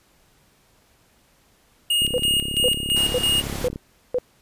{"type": "tone with tremolo", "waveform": "square", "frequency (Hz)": 2855, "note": "F7", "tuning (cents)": 37, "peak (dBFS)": -18, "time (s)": [1.9, 3.42], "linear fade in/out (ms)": 5, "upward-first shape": "square", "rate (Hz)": 3, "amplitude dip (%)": 65}
{"type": "click train", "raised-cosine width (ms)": 3, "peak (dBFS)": -18, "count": 61, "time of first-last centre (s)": [2.02, 3.759], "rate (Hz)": 34.5}
{"type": "tone bursts", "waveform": "sine", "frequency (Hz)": 499, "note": "B4", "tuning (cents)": 18, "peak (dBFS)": -18, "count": 5, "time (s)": [2.14, 4.185], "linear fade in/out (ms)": 0, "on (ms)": 41, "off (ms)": 460}
{"type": "noise", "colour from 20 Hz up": "pink", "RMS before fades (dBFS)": -32, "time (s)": [2.96, 3.68], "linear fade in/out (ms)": 5}
{"effects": ["pink hiss -59 dBFS RMS until 4.41 s", "resampled to 32000 Hz"]}